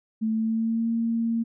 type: tone with pitch glide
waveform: sine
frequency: 220.4 to 229.5 Hz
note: A3 to A#3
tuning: +3 to -27 cents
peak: -22 dBFS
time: 0.21-1.44 s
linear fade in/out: 20 ms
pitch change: +70 cents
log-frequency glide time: 0.31-0.89 s
effects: none